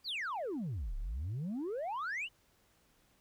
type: exponential two-way sweep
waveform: sine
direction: down then up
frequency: 4970 to 32 to 3070 Hz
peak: -33 dBFS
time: 0.04-2.29 s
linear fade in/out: 50 ms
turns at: 0.96 s
effects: tanh soft clip ceiling -34 dBFS + pink hiss -70 dBFS RMS until 3.2 s